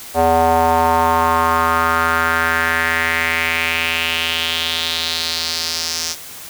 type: tone with band-pass filter sweep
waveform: square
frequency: 82.41 Hz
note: E2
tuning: in tune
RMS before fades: -17 dBFS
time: 0.14-6.16 s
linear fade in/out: 50 ms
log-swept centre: 680 to 5800 Hz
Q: 3.5
effects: white hiss -34 dBFS RMS until 6.49 s